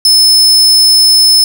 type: tone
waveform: 40% pulse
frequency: 5230 Hz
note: E8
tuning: 15 cents flat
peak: -3 dBFS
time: 0.05-1.44 s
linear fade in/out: 2 ms
effects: none